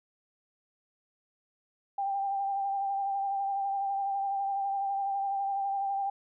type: tone with vibrato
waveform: sine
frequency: 790 Hz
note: G5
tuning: 13 cents sharp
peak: -28 dBFS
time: 1.98-6.1 s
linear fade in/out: 5 ms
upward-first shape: sine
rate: 12 Hz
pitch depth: 25 cents each way
effects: none